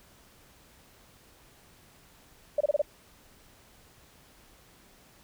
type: tone bursts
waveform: sine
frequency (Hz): 587.3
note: D5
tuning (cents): 0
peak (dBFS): -21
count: 5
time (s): 2.58-2.818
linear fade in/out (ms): 5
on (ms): 26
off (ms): 27
effects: pink hiss -58 dBFS RMS until 5.23 s